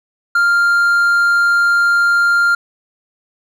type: tone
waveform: triangle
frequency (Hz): 1396.9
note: F6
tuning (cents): 0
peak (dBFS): -8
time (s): 0.35-2.55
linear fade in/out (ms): 5
effects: none